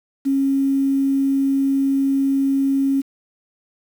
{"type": "tone with quantisation", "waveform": "sine", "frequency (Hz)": 273, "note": "C#4", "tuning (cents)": -26, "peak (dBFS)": -15, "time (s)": [0.25, 3.02], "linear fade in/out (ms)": 20, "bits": 7, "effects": []}